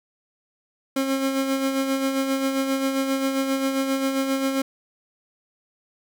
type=tone with tremolo; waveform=30% pulse; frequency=269.3 Hz; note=C#4; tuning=50 cents flat; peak=-17 dBFS; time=0.96-4.62 s; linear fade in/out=5 ms; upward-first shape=sine; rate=7.5 Hz; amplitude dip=45%; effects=none